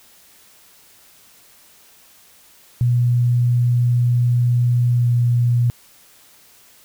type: tone with pitch glide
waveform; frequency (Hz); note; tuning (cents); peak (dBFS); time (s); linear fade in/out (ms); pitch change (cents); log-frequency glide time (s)
sine; 121.5 to 120.45; B2 to B2; -28 to -43; -13; 2.81-5.7; 0; -15; 4.97-5.06
effects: white hiss -50 dBFS RMS until 6.84 s